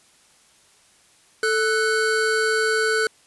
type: tone pair together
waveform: square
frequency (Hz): 440 / 1488.1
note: A4 / F#6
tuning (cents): 0 / +9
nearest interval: octave + major sixth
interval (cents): 2109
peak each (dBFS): -22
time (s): 1.43-3.07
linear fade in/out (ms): 2
effects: white hiss -56 dBFS RMS until 3.26 s + resampled to 24000 Hz